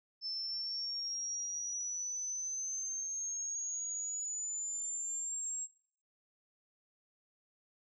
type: exponential sweep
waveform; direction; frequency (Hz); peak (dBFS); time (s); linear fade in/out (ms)
sine; up; 5274 to 7600; -36; 0.21-5.68; 50
effects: noise-tail reverb RT60 0.6 s tail -24 dB re dry